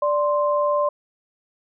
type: tone pair together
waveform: sine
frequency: 587.3 / 1046.4 Hz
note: D5 / C6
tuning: 0 / 0 cents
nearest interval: minor seventh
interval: 1000 cents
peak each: -19 / -22 dBFS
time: 0.02-0.89 s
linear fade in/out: 5 ms
effects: none